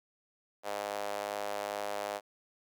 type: tone with high-pass filter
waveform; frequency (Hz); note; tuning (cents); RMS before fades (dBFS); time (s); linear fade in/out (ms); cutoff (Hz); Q
sawtooth; 102.4; G#2; -24; -37; 0.63-2.21; 50; 620; 2.8
effects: none